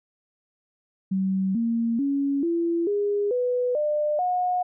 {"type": "tone with pitch steps", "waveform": "sine", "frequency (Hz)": [190.8, 230.9, 279.3, 338, 409, 494.9, 598.8, 724.5], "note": ["G3", "A#3", "C#4", "E4", "G#4", "B4", "D5", "F#5"], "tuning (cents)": [-47, -16, 13, 43, -26, 4, 33, -37], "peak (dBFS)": -21, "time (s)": [1.11, 4.63], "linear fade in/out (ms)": 10, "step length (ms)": 440, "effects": []}